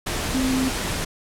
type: tone in noise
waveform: sine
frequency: 260.6 Hz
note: C4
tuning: 7 cents flat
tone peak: -20 dBFS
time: 0.34-0.69 s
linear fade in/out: 10 ms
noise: pink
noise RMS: -26 dBFS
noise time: 0.06-1.05 s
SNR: +3 dB
effects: low-pass 11000 Hz 12 dB/octave